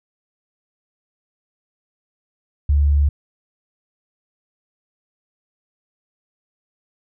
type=tone; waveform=sine; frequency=72.1 Hz; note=D2; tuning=31 cents flat; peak=-12 dBFS; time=2.69-3.09 s; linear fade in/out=5 ms; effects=none